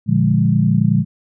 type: chord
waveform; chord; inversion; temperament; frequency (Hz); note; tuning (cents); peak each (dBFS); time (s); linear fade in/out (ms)
sine; Bb dominant seventh; none; equal with one note detuned; 116.54 / 146.83 / 174.61 / 206.2; Bb2 / D3 / F3 / Ab3; 0 / 0 / 0 / -12; -17; 0.06-1.05; 50
effects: none